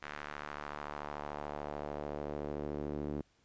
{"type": "tone with band-pass filter sweep", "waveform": "sawtooth", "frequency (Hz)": 73.6, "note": "D2", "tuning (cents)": 4, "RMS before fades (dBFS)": -41, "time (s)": [0.02, 3.22], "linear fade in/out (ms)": 10, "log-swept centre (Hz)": [1700, 310], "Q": 1.5, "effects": ["pink hiss -71 dBFS RMS until 3.44 s", "resampled to 16000 Hz"]}